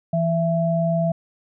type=tone pair together; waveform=sine; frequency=165.78 / 666 Hz; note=E3 / E5; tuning=+10 / +18 cents; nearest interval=2 octaves; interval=2408 cents; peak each=-20 / -21 dBFS; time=0.13-1.12 s; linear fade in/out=5 ms; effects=none